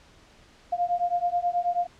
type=beating tone pair; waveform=sine; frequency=698.5 / 707.8 Hz; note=F5 / F5; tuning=0 / +23 cents; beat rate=9.3 Hz; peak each=-26 dBFS; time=0.72-1.87 s; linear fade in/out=10 ms; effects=pink hiss -55 dBFS RMS until 1.99 s + low-pass 6000 Hz 12 dB/octave